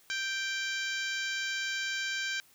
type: harmonic tone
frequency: 784 Hz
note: G5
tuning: in tune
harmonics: 2 / 3 / 4 / 5 / 6 / 7 / 8 / 9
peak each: -34 / -38 / -40 / -42 / -44 / -45 / -46 / -47 dBFS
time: 0.1-2.4 s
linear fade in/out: 0 ms
effects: white hiss -62 dBFS RMS until 2.54 s